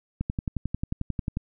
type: click train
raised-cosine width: 5 ms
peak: -15 dBFS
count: 14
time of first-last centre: 0.21-1.371 s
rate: 11.2 Hz
effects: none